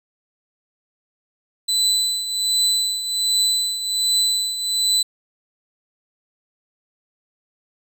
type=tone with tremolo; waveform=30% pulse; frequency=4001 Hz; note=B7; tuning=22 cents sharp; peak=-12 dBFS; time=1.68-5.03 s; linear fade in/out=10 ms; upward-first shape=triangle; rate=1.3 Hz; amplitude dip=70%; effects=none